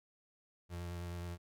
35% pulse tone with vibrato, 87 Hz, F2, 6 cents flat, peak -39 dBFS, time 0.69-1.38 s, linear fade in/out 50 ms, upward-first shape sine, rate 9.3 Hz, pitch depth 19 cents each way, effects none

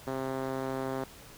5% pulse tone with band-pass filter, 132.6 Hz, C3, 23 cents sharp, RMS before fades -34 dBFS, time 0.07-1.04 s, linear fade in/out 2 ms, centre 330 Hz, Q 0.78, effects pink hiss -51 dBFS RMS until 1.37 s

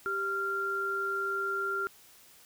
sine tone pair together, 392.2 / 1385.6 Hz, G4 / F6, +1 / -14 cents, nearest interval octave + minor seventh, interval 2185 cents, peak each -36 / -30 dBFS, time 0.06-1.87 s, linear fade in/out 0 ms, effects white hiss -57 dBFS RMS until 2.45 s

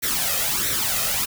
white noise with flanger, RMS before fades -23 dBFS, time 0.02-1.26 s, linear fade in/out 20 ms, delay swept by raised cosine 0.51 to 1.61 ms, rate 1.5 Hz, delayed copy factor +0.65, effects none

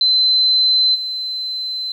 sine tone with level steps, 4060 Hz, B7, 47 cents sharp, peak -11 / -21 dBFS, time 0.01-1.92 s, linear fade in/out 2 ms, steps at 0.94 s, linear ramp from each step 20 ms, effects 8-bit

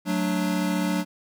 square chord, D major, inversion first, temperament equal, 185 / 220 / 293.7 Hz, F#3 / A3 / D4, 0 / 0 / 0 cents, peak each -26 / -31 / -28 dBFS, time 0.05-1.05 s, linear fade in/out 50 ms, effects none

